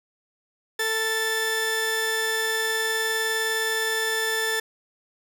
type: tone pair together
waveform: sawtooth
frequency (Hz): 444.9 / 1760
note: A4 / A6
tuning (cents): +19 / 0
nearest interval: 2 octaves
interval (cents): 2381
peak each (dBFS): -24 / -21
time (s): 0.79-4.6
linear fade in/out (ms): 5
effects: none